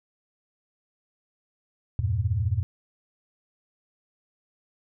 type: chord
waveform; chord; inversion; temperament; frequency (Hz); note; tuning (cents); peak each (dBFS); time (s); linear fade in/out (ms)
sine; E diminished; none; equal with one note detuned; 83.17 / 98 / 116.54; E2 / G2 / Bb2; +16 / 0 / 0; -28 / -26 / -27; 1.99-2.63; 0
effects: none